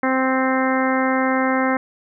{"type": "harmonic tone", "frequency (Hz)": 261.6, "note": "C4", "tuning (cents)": 0, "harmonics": [1, 2, 3, 4, 5, 6, 7, 8], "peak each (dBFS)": [-20, -23, -25, -26, -27, -28, -28, -29], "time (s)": [0.03, 1.77], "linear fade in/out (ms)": 2, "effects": []}